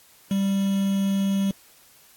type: tone with quantisation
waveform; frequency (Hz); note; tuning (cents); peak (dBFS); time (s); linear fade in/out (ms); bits
triangle; 196; G3; 0; -18; 0.31-1.51; 2; 6
effects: white hiss -54 dBFS RMS until 2.16 s + AAC 64 kbps